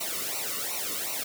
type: noise with flanger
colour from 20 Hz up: white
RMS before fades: -32 dBFS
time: 0-1.24 s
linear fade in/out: 10 ms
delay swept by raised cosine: 0.59 to 1.25 ms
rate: 2.7 Hz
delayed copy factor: -0.85
effects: none